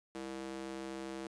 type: tone with high-pass filter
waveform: square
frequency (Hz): 66.3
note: C2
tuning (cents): +23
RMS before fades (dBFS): -43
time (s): 0.15-1.27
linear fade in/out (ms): 0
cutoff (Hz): 310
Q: 1.9
effects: resampled to 22050 Hz + 11-bit